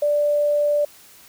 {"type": "tone", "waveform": "sine", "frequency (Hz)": 587.3, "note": "D5", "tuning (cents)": 0, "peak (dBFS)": -16, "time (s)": [0.02, 0.85], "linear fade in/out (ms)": 5, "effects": ["white hiss -48 dBFS RMS until 1.28 s"]}